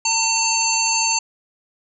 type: harmonic tone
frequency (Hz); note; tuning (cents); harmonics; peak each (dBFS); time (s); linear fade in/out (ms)
902; A5; +43; 1 / 3 / 5 / 7 / 8; -23 / -23 / -23 / -23 / -23; 0.05-1.19; 5
effects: none